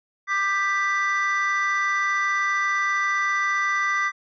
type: chord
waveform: triangle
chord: G major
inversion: second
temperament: equal with one note detuned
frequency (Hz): 1188.3 / 1568 / 1975.5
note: D6 / G6 / B6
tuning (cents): +20 / 0 / 0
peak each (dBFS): -22 / -27 / -21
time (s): 0.27-4.12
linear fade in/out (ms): 50
effects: tanh soft clip ceiling -12 dBFS + resampled to 16000 Hz